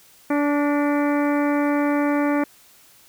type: harmonic tone with a mistuned harmonic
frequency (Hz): 290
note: D4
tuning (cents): -22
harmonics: 1 / 2 / 3 / 4 / 5 / 6 / 7 / 8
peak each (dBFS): -19 / -25 / -29 / -31 / -33 / -35 / -36 / -37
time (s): 0.3-2.44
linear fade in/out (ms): 5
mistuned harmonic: 6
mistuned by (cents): +41
effects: white hiss -52 dBFS RMS until 3.08 s